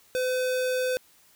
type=tone; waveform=square; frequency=508 Hz; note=B4; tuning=49 cents sharp; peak=-25 dBFS; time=0.15-0.97 s; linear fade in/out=0 ms; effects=white hiss -59 dBFS RMS until 1.35 s